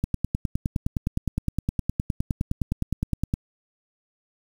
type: click train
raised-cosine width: 5 ms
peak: -11 dBFS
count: 33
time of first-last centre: 0.04-3.339 s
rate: 9.7 Hz
effects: 7-bit